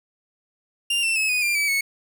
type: tone with pitch steps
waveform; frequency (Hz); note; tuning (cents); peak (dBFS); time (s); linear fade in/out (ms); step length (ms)
40% pulse; 2794 / 2686 / 2583 / 2483 / 2388 / 2296 / 2207; F7 / E7 / E7 / D#7 / D7 / D7 / C#7; 0 / +32 / -36 / -4 / +28 / -40 / -8; -19; 0.9-1.81; 5; 130
effects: none